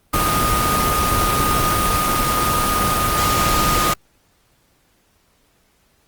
sine tone in noise, 1233 Hz, D#6, 16 cents flat, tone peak -18 dBFS, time 0.13-3.94 s, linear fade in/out 10 ms, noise pink, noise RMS -19 dBFS, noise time 0.13-3.94 s, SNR -2 dB, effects pink hiss -60 dBFS RMS until 6.07 s + Opus 32 kbps

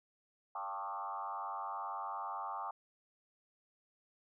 sine tone with frequency modulation, 987.8 Hz, B5, in tune, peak -38 dBFS, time 0.55-2.71 s, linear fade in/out 5 ms, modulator 97.7 Hz, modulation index 2.7, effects none

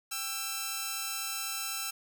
5% pulse tone pair together, 792 / 1332 Hz, G5 / E6, +18 / +18 cents, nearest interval major sixth, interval 900 cents, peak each -30 / -22 dBFS, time 0.11-1.91 s, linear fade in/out 10 ms, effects none

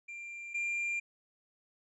triangle tone pair in turn, 2378 / 2388 Hz, D7 / D7, +21 / +28 cents, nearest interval unison, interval 7 cents, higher second, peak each -40 / -30 dBFS, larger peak second, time 0.08-0.54 / 0.54-1 s, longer neither, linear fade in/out 10 ms, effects resampled to 22050 Hz

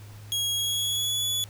sawtooth tone with pitch glide, 3300 to 3420 Hz, G#7 to A7, -12 to -50 cents, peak -22 dBFS, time 0.32-1.44 s, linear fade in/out 0 ms, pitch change +62 cents, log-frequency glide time 0.56-1.25 s, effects added 104 Hz sine -42 dBFS peak until 1.49 s + pink hiss -52 dBFS RMS until 1.49 s

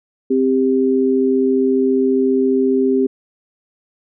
sine tone pair together, 261.6 / 396.3 Hz, C4 / G4, 0 / +19 cents, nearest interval perfect fifth, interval 719 cents, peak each -15 dBFS, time 0.3-3.07 s, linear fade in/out 10 ms, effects none

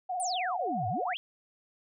sine tone with vibrato, 728 Hz, F#5, 28 cents flat, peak -30 dBFS, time 0.09-1.14 s, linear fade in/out 10 ms, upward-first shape sine, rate 19 Hz, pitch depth 60 cents each way
sine exponential two-way sweep, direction down then up, 9900 to 95.8 to 3423 Hz, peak -33 dBFS, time 0.2-1.17 s, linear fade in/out 0 ms, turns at 0.88 s
effects none

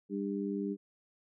harmonic tone, 100 Hz, G2, 35 cents sharp, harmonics 2 / 3 / 4, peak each -35 / -37 / -38 dBFS, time 0.09-0.77 s, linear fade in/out 50 ms, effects none

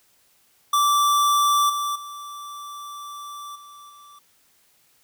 square tone with level steps, 1166 Hz, D6, 13 cents flat, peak -17 / -24 / -35 / -43 / -46 dBFS, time 0.73-4.19 s, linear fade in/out 5 ms, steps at 1.69 / 1.95 / 3.55 / 3.89 s, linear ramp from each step 10 ms, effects white hiss -61 dBFS RMS until 5.03 s

